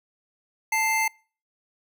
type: tone pair together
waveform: square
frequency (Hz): 882 / 2095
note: A5 / C7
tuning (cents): +4 / +2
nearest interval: octave + minor third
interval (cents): 1498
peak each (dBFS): -26 / -24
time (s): 0.72-1.08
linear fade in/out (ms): 5
effects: noise-tail reverb RT60 0.4 s tail -26 dB re dry